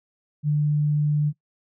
sine tone, 148.7 Hz, D3, 22 cents sharp, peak -18 dBFS, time 0.43-1.33 s, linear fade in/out 50 ms, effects noise-tail reverb RT60 0.1 s tail -21 dB re dry

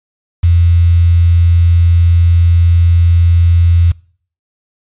sine tone with quantisation, 85.4 Hz, F2, 38 cents flat, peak -5 dBFS, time 0.43-3.92 s, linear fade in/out 10 ms, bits 5, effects noise-tail reverb RT60 0.5 s tail -24 dB re dry + resampled to 8000 Hz

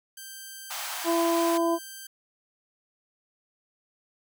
5% pulse tone, 1568 Hz, G6, in tune, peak -29 dBFS, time 0.17-2.07 s, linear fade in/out 5 ms
pink high-pass noise, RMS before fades -35 dBFS, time 0.7-1.58 s, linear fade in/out 10 ms, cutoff 670 Hz, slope 48 dB/octave
harmonic tone, 336 Hz, E4, 33 cents sharp, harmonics 1 / 2 / 3, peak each -24 / -27 / -29 dBFS, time 1.04-1.79 s, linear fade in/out 50 ms
effects none

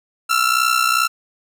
sawtooth ring-modulated tone, 1350 Hz, E6, 41 cents sharp, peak -8 dBFS, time 0.29-1.08 s, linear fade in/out 20 ms, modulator 31.2 Hz, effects none

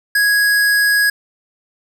square tone, 1661.2 Hz, G#6, in tune, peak -12 dBFS, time 0.15-1.1 s, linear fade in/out 5 ms, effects none

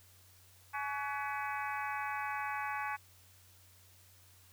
harmonic tone with a mistuned harmonic, 282.5 Hz, C#4, 33 cents sharp, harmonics 3 / 4 / 5 / 6 / 7 / 8 / 9, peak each -39 / -41 / -43 / -45 / -46 / -47 / -48 dBFS, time 0.73-2.97 s, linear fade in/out 20 ms, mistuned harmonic 5, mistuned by +100 cents, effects added 92 Hz sine -63 dBFS peak until 4.52 s + white hiss -63 dBFS RMS until 4.52 s

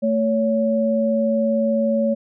sine tone pair together, 222.9 / 561.7 Hz, A3 / C#5, +23 / +23 cents, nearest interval octave + major third, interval 1600 cents, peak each -19 / -19 dBFS, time 0.02-2.15 s, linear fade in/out 20 ms, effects none

